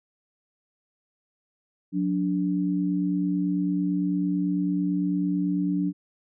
sine tone pair together, 181.5 / 290.5 Hz, F#3 / D4, -33 / -19 cents, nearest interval minor sixth, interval 814 cents, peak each -25 dBFS, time 1.92-5.93 s, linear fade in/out 50 ms, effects none

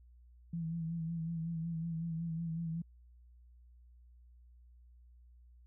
sine tone with vibrato, 165.1 Hz, E3, 3 cents sharp, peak -35 dBFS, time 0.53-2.82 s, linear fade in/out 5 ms, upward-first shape sine, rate 5.4 Hz, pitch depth 42 cents each way, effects added 60 Hz sine -57 dBFS peak until 5.66 s

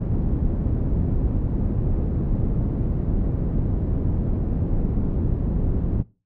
pink low-pass noise, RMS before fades -22 dBFS, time 0-6.03 s, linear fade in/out 20 ms, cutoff 240 Hz, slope 12 dB/octave, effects noise-tail reverb RT60 0.3 s tail -20 dB re dry

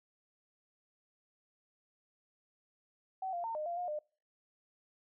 sine tone with pitch steps, 759 / 695 / 909 / 611 / 690 / 713 / 603 Hz, F#5 / F5 / A#5 / D#5 / F5 / F5 / D5, +44 / -9 / -44 / -32 / -21 / +36 / +46 cents, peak -35 dBFS, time 3.22-3.99 s, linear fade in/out 5 ms, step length 110 ms, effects noise-tail reverb RT60 0.4 s tail -26 dB re dry

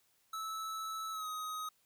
square tone with pitch glide, 1307 to 1258.1 Hz, E6 to D#6, -15 to +19 cents, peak -39 dBFS, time 0.33-1.69 s, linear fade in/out 5 ms, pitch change -66 cents, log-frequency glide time 1.11-1.27 s, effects white hiss -73 dBFS RMS until 1.85 s

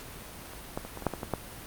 clicks, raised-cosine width 1 ms, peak -29 / -17 / -24 / -25 / -26 / -11 / -19 / -19 / -13 dBFS, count 9, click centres 0.535 / 0.775 / 0.85 / 0.974 / 1.023 / 1.067 / 1.137 / 1.232 / 1.337 s, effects pink hiss -44 dBFS RMS until 1.66 s + Opus 48 kbps

